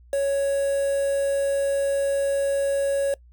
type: tone with quantisation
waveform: triangle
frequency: 555 Hz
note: C#5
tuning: 2 cents sharp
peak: -18 dBFS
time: 0.13-3.14 s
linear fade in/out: 2 ms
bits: 6
effects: noise-tail reverb RT60 0.1 s tail -22 dB re dry + added 60 Hz sine -48 dBFS peak until 3.32 s